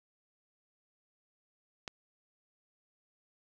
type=click; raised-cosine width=0.2 ms; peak=-21 dBFS; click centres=1.878 s; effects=none